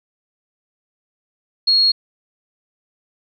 sine tone, 4300 Hz, C8, 47 cents sharp, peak -11 dBFS, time 1.67-1.92 s, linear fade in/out 10 ms, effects none

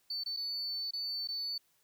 sine tone with dropouts, 4501 Hz, C#8, 26 cents sharp, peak -33 dBFS, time 0.1-1.58 s, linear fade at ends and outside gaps 5 ms, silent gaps 0.237-0.26 / 0.365-0.37 / 0.909-0.934 / 1.275-1.286 s, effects tanh soft clip ceiling -31 dBFS + white hiss -72 dBFS RMS until 1.83 s

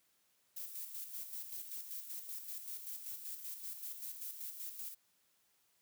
violet noise with tremolo, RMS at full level -44 dBFS, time 0.56-4.95 s, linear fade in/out 10 ms, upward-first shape square, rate 5.2 Hz, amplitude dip 50%, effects white hiss -75 dBFS RMS until 5.81 s + high-pass 60 Hz 12 dB/octave

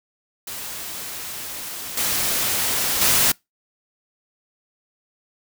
white noise with level steps, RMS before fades -32 / -22 / -17 dBFS, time 0.47-3.32 s, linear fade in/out 5 ms, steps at 1.97 / 3.01 s, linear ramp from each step 5 ms, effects noise-tail reverb RT60 0.2 s tail -26 dB re dry

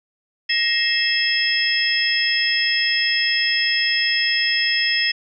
sine tone cluster, 1879 / 2107 / 2631 / 3295 / 5200 Hz, A#6 / C7 / E7 / G#7 / E8, +13 / +12 / -4 / -14 / -24 cents, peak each -22 / -30 / -24 / -24 / -21 dBFS, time 0.49-5.12 s, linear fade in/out 10 ms, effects none

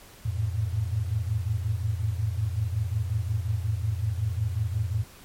sine tone cluster, 86.8 / 107.4 / 112.9 Hz, F2 / A2 / A2, -10 / -41 / +45 cents, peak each -29 dBFS, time 0.25-5.04 s, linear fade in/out 10 ms, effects pink hiss -50 dBFS RMS until 5.24 s + MP3 64 kbps

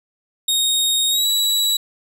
sawtooth tone with pitch glide, 3729 to 3905 Hz, A#7 to B7, 0 to -20 cents, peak -13 dBFS, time 0.48-1.77 s, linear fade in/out 5 ms, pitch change +80 cents, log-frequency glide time 1.1-1.25 s, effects none

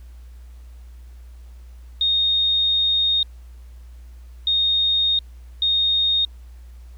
sine tone bursts at uneven times, 3700 Hz, A#7, 14 cents flat, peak -16 dBFS, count 3, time 2.01-3.23 / 4.47-5.19 / 5.62-6.25 s, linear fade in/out 2 ms, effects added 60 Hz sine -38 dBFS peak until 6.97 s + pink hiss -59 dBFS RMS until 6.97 s

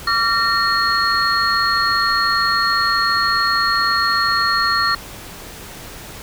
sine tone cluster, 1148 / 1374 / 1835 / 4305 Hz, D6 / F6 / A#6 / C8, -40 / -29 / -28 / +49 cents, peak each -20 dBFS, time 0.07-4.95 s, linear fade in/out 5 ms, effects pink hiss -35 dBFS RMS until 6.22 s

